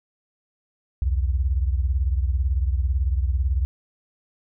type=beating tone pair; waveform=sine; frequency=63 / 81 Hz; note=B1 / E2; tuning=+35 / -30 cents; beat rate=18 Hz; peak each=-20 / -25 dBFS; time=1.02-3.65 s; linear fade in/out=0 ms; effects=none